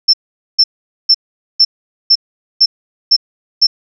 sine tone bursts, 5350 Hz, E8, 25 cents sharp, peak -4 dBFS, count 8, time 0.08-3.67 s, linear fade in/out 10 ms, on 55 ms, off 450 ms, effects none

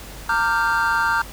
triangle chord, G minor seventh, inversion first, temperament equal with one note detuned, 916.8 / 1174.7 / 1396.9 / 1568 Hz, Bb5 / D6 / F6 / G6, -29 / 0 / 0 / 0 cents, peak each -20 / -24 / -20 / -21 dBFS, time 0.29-1.22 s, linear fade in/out 5 ms, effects added 50 Hz sine -39 dBFS peak until 1.32 s + pink hiss -39 dBFS RMS until 1.32 s

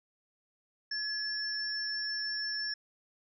sine tone pair together, 1700 / 5397 Hz, G#6 / E8, +40 / +40 cents, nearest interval octave + minor sixth, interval 2000 cents, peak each -37 / -34 dBFS, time 0.91-2.74 s, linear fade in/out 5 ms, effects none

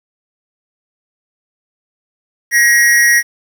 square tone with amplitude modulation, 1894 Hz, A#6, 27 cents sharp, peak -5 dBFS, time 2.51-3.23 s, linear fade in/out 50 ms, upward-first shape sine, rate 237 Hz, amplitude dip 65%, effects 7-bit

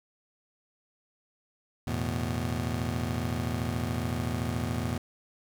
25% pulse chord, E suspended fourth, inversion none, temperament just, 82.41 / 109.88 / 123.61 Hz, E2 / A2 / B2, 0 / -2 / +2 cents, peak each -30 dBFS, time 1.87-4.98 s, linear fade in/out 5 ms, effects none

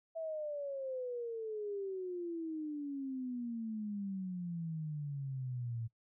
sine exponential sweep, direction down, 659.3 to 112.7 Hz, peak -37 dBFS, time 0.15-5.88 s, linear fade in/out 20 ms, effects noise-tail reverb RT60 0.1 s tail -20 dB re dry

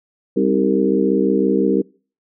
harmonic tone with a mistuned harmonic, 65.9 Hz, C2, 13 cents sharp, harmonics 3 / 4 / 5 / 6 / 7, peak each -20 / -20 / -20 / -20 / -20 dBFS, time 0.36-1.82 s, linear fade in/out 10 ms, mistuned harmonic 5, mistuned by -57 cents, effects noise-tail reverb RT60 0.4 s tail -24 dB re dry

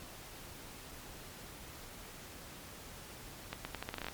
accelerating click train, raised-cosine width 0.3 ms, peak -22 dBFS, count 11, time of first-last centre 3.53-4.085 s, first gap 120 ms, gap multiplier 0.81, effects pink hiss -50 dBFS RMS until 4.13 s + MP3 96 kbps

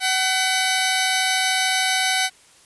10% pulse tone pair together, 754.8 / 2015 Hz, F#5 / B6, +34 / +34 cents, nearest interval octave + perfect fourth, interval 1700 cents, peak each -11 / -15 dBFS, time 0-2.3 s, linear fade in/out 50 ms, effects white hiss -52 dBFS RMS until 2.65 s + resampled to 24000 Hz

